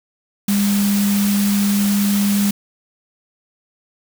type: tone in noise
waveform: sine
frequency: 202.2 Hz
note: G#3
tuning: 46 cents flat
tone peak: -14 dBFS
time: 0.48-2.51 s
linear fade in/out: 5 ms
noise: white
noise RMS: -25 dBFS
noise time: 0.48-2.51 s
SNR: +8 dB
effects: none